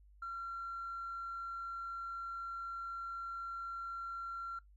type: tone with tanh clipping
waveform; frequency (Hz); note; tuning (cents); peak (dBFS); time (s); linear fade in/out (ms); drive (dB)
triangle; 1368; F6; -36; -39; 0.22-4.59; 5; 4
effects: noise-tail reverb RT60 0.1 s tail -18 dB re dry + added 50 Hz sine -59 dBFS peak until 4.76 s